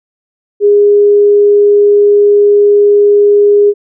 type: tone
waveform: sine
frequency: 410.3 Hz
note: G#4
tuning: 21 cents flat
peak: -3 dBFS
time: 0.6-3.74 s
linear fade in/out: 50 ms
effects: none